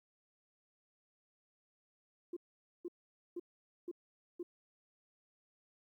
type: tone bursts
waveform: sine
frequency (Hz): 349.2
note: F4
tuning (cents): 0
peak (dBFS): -38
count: 5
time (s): 2.33-4.43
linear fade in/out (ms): 5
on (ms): 36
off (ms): 480
effects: tanh soft clip ceiling -34 dBFS + 13-bit